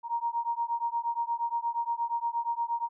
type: beating tone pair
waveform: sine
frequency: 932.3 / 940.8 Hz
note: A#5 / A#5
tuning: 0 / +16 cents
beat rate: 8.5 Hz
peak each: -31 dBFS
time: 0.03-2.89 s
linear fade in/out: 50 ms
effects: none